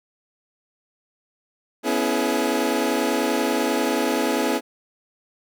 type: chord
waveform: 25% pulse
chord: C# minor seventh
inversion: third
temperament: equal with one note detuned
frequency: 246.9 / 277.2 / 329.6 / 425.3 Hz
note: B3 / C#4 / E4 / G#4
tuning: 0 / 0 / 0 / +41 cents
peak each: -22 dBFS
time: 1.83-4.61 s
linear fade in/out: 50 ms
effects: none